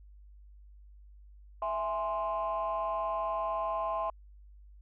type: chord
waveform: sine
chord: E augmented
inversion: none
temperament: equal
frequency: 659.3 / 830.6 / 1046.5 Hz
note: E5 / G#5 / B#5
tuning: 0 / 0 / 0 cents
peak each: -33 / -36 / -32 dBFS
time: 1.62-4.1 s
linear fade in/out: 2 ms
effects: tanh soft clip ceiling -24 dBFS + added 50 Hz sine -51 dBFS peak until 4.81 s